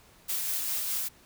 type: noise with tremolo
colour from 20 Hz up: blue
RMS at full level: -30 dBFS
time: 0.28-1.09 s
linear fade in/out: 20 ms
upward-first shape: sine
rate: 4.9 Hz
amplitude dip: 25%
effects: pink hiss -58 dBFS RMS until 1.25 s